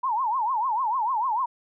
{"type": "tone with vibrato", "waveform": "sine", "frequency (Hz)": 954, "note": "A#5", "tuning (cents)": 40, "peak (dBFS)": -22, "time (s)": [0.03, 1.46], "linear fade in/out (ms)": 10, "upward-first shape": "triangle", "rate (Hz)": 6.7, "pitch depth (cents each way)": 250, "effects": []}